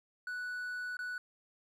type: tone with dropouts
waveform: triangle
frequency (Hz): 1480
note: F#6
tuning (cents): 0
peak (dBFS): -35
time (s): 0.27-1.18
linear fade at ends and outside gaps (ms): 2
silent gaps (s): 0.969-0.99
effects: none